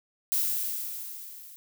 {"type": "noise with level ramp", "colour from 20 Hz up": "violet", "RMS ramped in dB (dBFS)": [-25, -48], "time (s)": [0.32, 1.56], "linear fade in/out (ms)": 0, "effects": []}